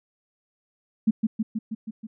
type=tone with echo; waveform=sine; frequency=220 Hz; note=A3; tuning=in tune; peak=-15 dBFS; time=1.07-1.11 s; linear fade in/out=10 ms; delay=160 ms; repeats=6; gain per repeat=-3 dB; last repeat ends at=2.07 s; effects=none